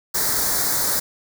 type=band-stop noise; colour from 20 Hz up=white; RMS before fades=-21 dBFS; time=0.14-1 s; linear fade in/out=10 ms; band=2000 to 4000 Hz; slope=48 dB/octave; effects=none